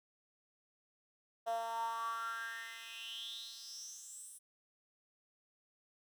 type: tone with high-pass filter sweep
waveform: 10% pulse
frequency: 228.4 Hz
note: A#3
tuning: 35 cents flat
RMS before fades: -43 dBFS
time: 1.46-4.39 s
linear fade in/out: 20 ms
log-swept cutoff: 650 to 9600 Hz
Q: 7.8
effects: none